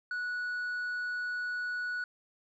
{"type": "tone with tanh clipping", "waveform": "sine", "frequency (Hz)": 1470, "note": "F#6", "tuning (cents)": -12, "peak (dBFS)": -33, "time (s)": [0.11, 2.04], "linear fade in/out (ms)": 2, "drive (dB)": 3, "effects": []}